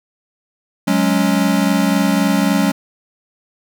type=chord; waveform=square; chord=F# suspended second; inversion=none; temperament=equal with one note detuned; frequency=185 / 208.7 / 277.2 Hz; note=F#3 / G#3 / C#4; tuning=0 / +9 / 0 cents; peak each=-18 dBFS; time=0.87-2.72 s; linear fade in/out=10 ms; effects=none